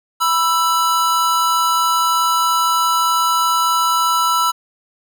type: tone pair together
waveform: square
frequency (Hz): 983 / 1326.2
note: B5 / E6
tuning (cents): -8 / +10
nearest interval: perfect fourth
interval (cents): 518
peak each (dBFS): -19 / -16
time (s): 0.2-4.52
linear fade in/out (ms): 20
effects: none